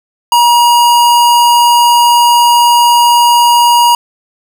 square tone, 954 Hz, A#5, 40 cents sharp, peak -5 dBFS, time 0.32-3.95 s, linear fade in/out 2 ms, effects none

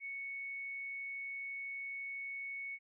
sine tone, 2217 Hz, C#7, in tune, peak -40 dBFS, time 0-2.79 s, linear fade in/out 50 ms, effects none

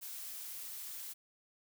blue noise, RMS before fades -45 dBFS, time 0.01-1.14 s, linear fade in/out 20 ms, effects none

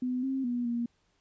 sine tone with pitch steps, 251.4 / 266.5 / 242.8 / 236.7 Hz, B3 / C4 / B3 / A#3, +31 / +32 / -29 / +27 cents, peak -28 dBFS, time 0.02-0.86 s, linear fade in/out 5 ms, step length 210 ms, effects pink hiss -72 dBFS RMS until 1.2 s + resampled to 16000 Hz

